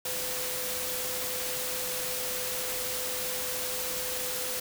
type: tone in noise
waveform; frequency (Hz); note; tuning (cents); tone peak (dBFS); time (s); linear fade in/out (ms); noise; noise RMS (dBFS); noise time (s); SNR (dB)
sine; 504; B4; +35; -39; 0.05-4.6; 5; white; -33; 0.05-4.6; -9
effects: none